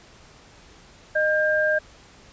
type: tone pair together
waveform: sine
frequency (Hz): 614.8 / 1600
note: D#5 / G6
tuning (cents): -21 / +35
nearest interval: octave + perfect fourth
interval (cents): 1656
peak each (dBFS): -21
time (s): 1.15-1.79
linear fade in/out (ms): 10
effects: pink hiss -50 dBFS RMS until 2.32 s + resampled to 16000 Hz